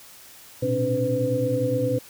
sine tone cluster, 116.2 / 126 / 269 / 296.1 / 504 Hz, A#2 / B2 / C4 / D4 / B4, -5 / +35 / +48 / +14 / +35 cents, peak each -30 / -28 / -29 / -31 / -23 dBFS, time 0.62-1.99 s, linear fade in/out 10 ms, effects white hiss -47 dBFS RMS until 2.09 s

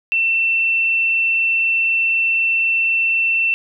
sine tone, 2688 Hz, E7, 33 cents sharp, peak -14 dBFS, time 0.12-3.54 s, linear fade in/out 0 ms, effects none

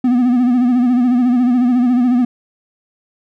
triangle tone with vibrato, 247 Hz, B3, in tune, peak -8 dBFS, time 0.04-2.25 s, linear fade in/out 5 ms, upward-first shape sine, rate 14 Hz, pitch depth 66 cents each way, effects none

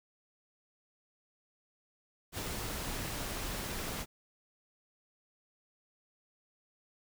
pink noise with amplitude modulation, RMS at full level -37 dBFS, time 2.32-4.06 s, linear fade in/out 50 ms, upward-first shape sine, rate 264 Hz, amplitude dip 30%, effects none

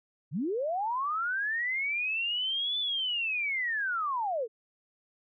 sine linear two-way sweep, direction up then down, 117.7 to 3520 to 418.2 Hz, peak -28 dBFS, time 0.31-4.48 s, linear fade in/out 50 ms, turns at 2.79 s, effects none

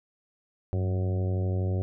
harmonic tone with a mistuned harmonic, 92.4 Hz, F#2, 2 cents flat, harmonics 1 / 2 / 3 / 4 / 5 / 6 / 7 / 8, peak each -25 / -36 / -41 / -37 / -42 / -41 / -47 / -48 dBFS, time 0.73-1.82 s, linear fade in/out 0 ms, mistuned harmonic 1, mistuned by +67 cents, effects none

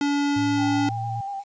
square tone, 286 Hz, D4, 46 cents flat, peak -21 dBFS, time 0.01-0.89 s, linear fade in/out 2 ms
sine tone with pitch glide, 110 to 114.87 Hz, A2 to A#2, 0 to -25 cents, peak -28 dBFS, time 0.36-1.21 s, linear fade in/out 5 ms, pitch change +75 cents, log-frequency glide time 0.73-1.05 s
sine tone with vibrato, 794 Hz, G5, 22 cents sharp, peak -28 dBFS, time 0.56-1.44 s, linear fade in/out 50 ms, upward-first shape square, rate 8.4 Hz, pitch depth 24 cents each way
effects resampled to 16000 Hz + 9-bit

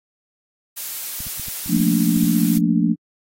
blue noise, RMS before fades -28 dBFS, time 0.76-2.59 s, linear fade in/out 20 ms
clicks, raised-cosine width 5 ms, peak -26 dBFS, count 10, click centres 1.205 / 1.268 / 1.397 / 1.484 / 1.661 / 1.767 / 1.804 / 2.168 / 2.238 / 2.576 s
sine chord, Bb major seventh, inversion second, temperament just, 174.81 / 218.5 / 233.1 / 291.4 Hz, F3 / A3 / Bb3 / D4, +2 / -12 / 0 / -13 cents, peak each -19 / -20 / -21 / -21 dBFS, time 1.68-2.96 s, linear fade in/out 50 ms
effects AAC 48 kbps

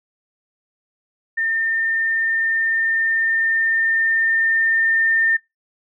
sine tone with level ramp, 1809 Hz, A6, 48 cents sharp, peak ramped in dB -18 to -14 dBFS, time 1.37-5.37 s, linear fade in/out 10 ms, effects noise-tail reverb RT60 0.2 s tail -24 dB re dry

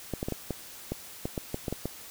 clicks, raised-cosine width 2 ms, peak -17 dBFS, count 12, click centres 0.137 / 0.229 / 0.285 / 0.323 / 0.507 / 0.92 / 1.255 / 1.378 / 1.544 / 1.682 / 1.726 / 1.856 s, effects white hiss -46 dBFS RMS until 2.1 s

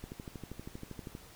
click train, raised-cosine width 3 ms, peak -29 dBFS, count 15, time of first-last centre 0.04-1.151 s, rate 12.6 Hz, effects pink hiss -55 dBFS RMS until 1.35 s

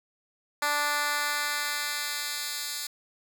10% pulse tone with high-pass filter sweep, 293.2 Hz, D4, 3 cents flat, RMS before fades -30 dBFS, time 0.62-2.87 s, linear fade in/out 5 ms, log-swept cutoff 920 to 4200 Hz, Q 0.81, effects none

